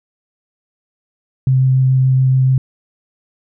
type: tone with vibrato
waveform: sine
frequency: 130.81 Hz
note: C3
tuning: in tune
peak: -9 dBFS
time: 1.47-2.58 s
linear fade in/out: 2 ms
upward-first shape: sine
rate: 7 Hz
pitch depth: 8 cents each way
effects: none